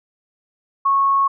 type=tone; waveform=sine; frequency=1100 Hz; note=C#6; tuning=14 cents flat; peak=-13 dBFS; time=0.85-1.28 s; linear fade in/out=10 ms; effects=none